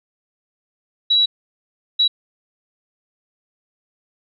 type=tone bursts at uneven times; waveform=sine; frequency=3903 Hz; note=B7; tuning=21 cents flat; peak=-12 dBFS; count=2; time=1.1-1.26 / 1.99-2.08 s; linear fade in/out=10 ms; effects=none